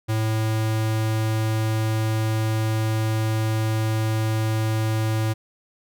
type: tone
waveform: square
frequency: 110 Hz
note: A2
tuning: in tune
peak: -21 dBFS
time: 0.08-5.34 s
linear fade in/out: 20 ms
effects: none